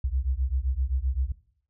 sine beating tone pair, 61.74 / 69.44 Hz, B1 / C#2, 0 / +4 cents, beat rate 7.7 Hz, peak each -26 / -27 dBFS, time 0.04-1.32 s, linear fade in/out 5 ms, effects noise-tail reverb RT60 0.6 s tail -19 dB re dry + tanh soft clip ceiling -16 dBFS

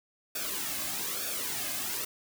white noise with flanger, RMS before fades -34 dBFS, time 0.35-2.05 s, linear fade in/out 5 ms, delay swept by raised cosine 0.98 to 2.18 ms, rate 1.1 Hz, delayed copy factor -0.7, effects none

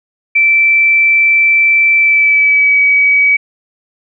sine tone with pitch glide, 2331 to 2273 Hz, D7 to C#7, -14 to +43 cents, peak -6 dBFS, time 0.35-3.37 s, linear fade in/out 10 ms, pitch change -43 cents, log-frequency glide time 1.97-2.79 s, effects none

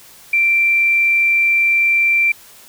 sine tone, 2353 Hz, D7, 3 cents sharp, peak -11 dBFS, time 0.33-2.32 s, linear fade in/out 5 ms, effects white hiss -43 dBFS RMS until 2.68 s

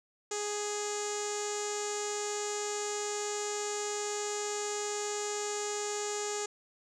sawtooth tone with low-pass filter, 415.3 Hz, G#4, in tune, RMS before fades -35 dBFS, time 0.31-6.46 s, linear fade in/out 5 ms, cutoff 7000 Hz, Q 7.9, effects none

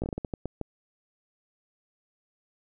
slowing click train, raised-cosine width 2 ms, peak -18 dBFS, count 10, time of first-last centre 0.02-0.613 s, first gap 17 ms, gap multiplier 1.32, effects none

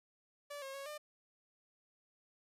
sawtooth tone with pitch steps, 578 / 540 / 552 / 600 Hz, D5 / C#5 / C#5 / D5, -28 / -45 / -7 / +37 cents, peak -40 dBFS, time 0.5-0.98 s, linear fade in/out 10 ms, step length 120 ms, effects resampled to 32000 Hz + 13-bit

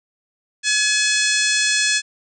harmonic tone with a mistuned harmonic, 849 Hz, G#5, 38 cents sharp, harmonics 2 / 3 / 4 / 5 / 6 / 7 / 8 / 9 / 10, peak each -21 / -23 / -24 / -25 / -26 / -26 / -27 / -28 / -28 dBFS, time 0.63-2.02 s, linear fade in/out 50 ms, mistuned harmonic 6, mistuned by +35 cents, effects none

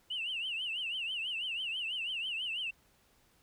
sine tone with vibrato, 2854 Hz, F7, 37 cents sharp, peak -33 dBFS, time 0.1-2.71 s, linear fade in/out 10 ms, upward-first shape triangle, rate 6.1 Hz, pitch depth 180 cents each way, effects tanh soft clip ceiling -29 dBFS + pink hiss -68 dBFS RMS until 3.42 s

